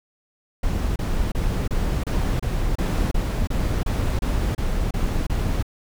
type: noise bursts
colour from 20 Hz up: brown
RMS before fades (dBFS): -22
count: 14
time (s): 0.63-5.627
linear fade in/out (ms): 5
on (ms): 330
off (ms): 29
effects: none